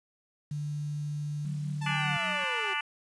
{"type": "tone", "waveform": "sine", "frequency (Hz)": 147.7, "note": "D3", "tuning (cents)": 10, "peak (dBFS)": -31, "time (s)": [0.51, 2.17], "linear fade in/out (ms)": 5}
{"type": "tone with tremolo", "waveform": "sine", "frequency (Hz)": 185, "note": "F#3", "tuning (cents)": 0, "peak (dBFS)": -37, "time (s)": [1.45, 2.44], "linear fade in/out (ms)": 0, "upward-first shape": "sine", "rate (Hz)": 5, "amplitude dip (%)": 70}
{"type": "linear sweep", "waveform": "sawtooth", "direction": "down", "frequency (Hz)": [895, 373.1], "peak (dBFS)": -34, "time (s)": [1.81, 2.74], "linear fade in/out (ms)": 10}
{"type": "harmonic tone", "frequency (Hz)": 293.7, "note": "D4", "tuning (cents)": 0, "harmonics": [3, 4, 5, 6, 7, 8, 9, 10], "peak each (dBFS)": [-37, -37, -37, -37, -37, -37, -37, -37], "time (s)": [1.86, 2.81], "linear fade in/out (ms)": 5}
{"effects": ["resampled to 22050 Hz", "9-bit"]}